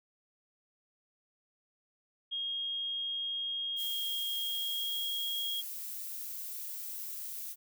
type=tone with pitch glide; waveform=sine; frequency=3254 to 3284 Hz; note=G#7 to G#7; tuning=-36 to -20 cents; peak=-33 dBFS; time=2.31-5.62 s; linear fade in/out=20 ms; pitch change=+16 cents; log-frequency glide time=4.33-5.12 s
type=noise; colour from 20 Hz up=violet; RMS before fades=-41 dBFS; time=3.76-7.56 s; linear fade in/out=50 ms
effects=none